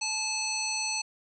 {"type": "harmonic tone with a mistuned harmonic", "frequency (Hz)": 867, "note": "A5", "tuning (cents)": -26, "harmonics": [1, 3, 5, 7, 9], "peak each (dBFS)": [-38, -34, -33, -34, -38], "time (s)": [0.01, 1.02], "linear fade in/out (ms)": 10, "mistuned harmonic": 9, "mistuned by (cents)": 37, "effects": []}